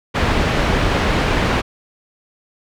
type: low-pass noise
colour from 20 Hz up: pink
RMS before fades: -17 dBFS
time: 0.14-1.62 s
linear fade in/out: 20 ms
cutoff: 2900 Hz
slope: 12 dB/octave
effects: none